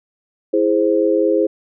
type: chord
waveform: sine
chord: E augmented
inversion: none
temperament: equal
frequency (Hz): 329.6 / 415.3 / 523.3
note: E4 / G#4 / B#4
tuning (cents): 0 / 0 / 0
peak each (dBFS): -17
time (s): 0.53-1.47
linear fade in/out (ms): 10
effects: none